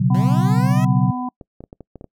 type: chord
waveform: sine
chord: B suspended second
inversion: none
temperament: just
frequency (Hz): 123.47 / 138.9 / 185.21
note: B2 / C#3 / F#3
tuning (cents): 0 / +4 / +2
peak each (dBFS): -18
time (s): 0-1.11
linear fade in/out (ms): 10
type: harmonic tone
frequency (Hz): 250.1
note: B3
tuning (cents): +22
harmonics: 1 / 3 / 4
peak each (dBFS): -24 / -29 / -30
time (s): 0.1-1.29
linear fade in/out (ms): 5
type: linear sweep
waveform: 15% pulse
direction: up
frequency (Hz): 164.81 to 660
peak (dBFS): -23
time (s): 0.14-0.85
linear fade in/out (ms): 5
type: clicks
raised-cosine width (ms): 2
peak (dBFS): -23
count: 8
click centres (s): 1.412 / 1.606 / 1.639 / 1.729 / 1.807 / 1.957 / 2.011 / 2.043
effects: noise-tail reverb RT60 0.1 s tail -26 dB re dry